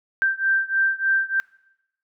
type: beating tone pair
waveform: sine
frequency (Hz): 1568 / 1571.3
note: G6 / G6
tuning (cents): 0 / +4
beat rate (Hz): 3.3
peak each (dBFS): -21 / -22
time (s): 0.22-1.4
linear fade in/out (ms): 0
effects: noise-tail reverb RT60 0.9 s tail -23 dB re dry